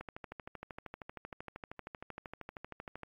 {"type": "click train", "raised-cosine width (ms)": 0.5, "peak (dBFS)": -28, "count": 40, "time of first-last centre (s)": [0.01, 3.033], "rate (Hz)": 12.9, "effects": ["AAC 64 kbps"]}